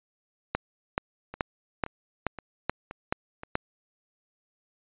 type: two click trains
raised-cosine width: 0.5 ms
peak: -10 / -23 dBFS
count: 8 / 5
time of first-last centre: 0.55-3.554 / 1.34-3.434 s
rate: 2.33 / 1.91 Hz
effects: resampled to 8000 Hz